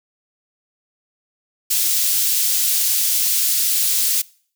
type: high-pass noise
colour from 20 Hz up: white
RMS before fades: -18 dBFS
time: 1.7-4.22 s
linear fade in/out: 10 ms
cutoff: 3900 Hz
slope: 12 dB/octave
effects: noise-tail reverb RT60 0.5 s tail -23 dB re dry